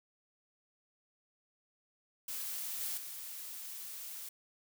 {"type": "noise with level steps", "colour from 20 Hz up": "blue", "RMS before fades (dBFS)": [-40, -38, -45], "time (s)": [2.28, 4.29], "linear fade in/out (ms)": 5, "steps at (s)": [2.8, 2.97], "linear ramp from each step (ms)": 10, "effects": []}